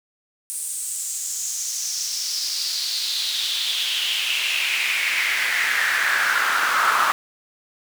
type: noise with high-pass filter sweep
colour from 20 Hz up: brown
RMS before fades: -23 dBFS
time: 0.5-7.12 s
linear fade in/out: 0 ms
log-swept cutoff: 9100 to 1200 Hz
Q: 4.4
effects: none